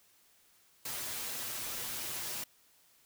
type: noise with comb filter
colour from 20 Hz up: white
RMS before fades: -39 dBFS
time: 0.85-2.44 s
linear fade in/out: 5 ms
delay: 8.2 ms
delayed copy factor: +0.7
effects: white hiss -66 dBFS RMS until 3.05 s